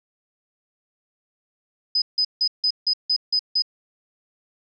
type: tone bursts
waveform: sine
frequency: 5010 Hz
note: D#8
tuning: 11 cents sharp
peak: -17 dBFS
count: 8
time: 1.95-3.622 s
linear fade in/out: 5 ms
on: 69 ms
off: 160 ms
effects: none